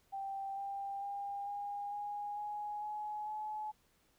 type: tone with pitch steps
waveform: sine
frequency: 784 / 793.6 / 803.3 / 813.1 / 823 / 833 / 843.2 / 853.5 Hz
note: G5 / G5 / G5 / G#5 / G#5 / G#5 / G#5 / G#5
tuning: 0 / +21 / +42 / -37 / -16 / +5 / +26 / +47 cents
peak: -38 dBFS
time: 0.12-3.72 s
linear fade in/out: 20 ms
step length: 450 ms
effects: pink hiss -72 dBFS RMS until 4.18 s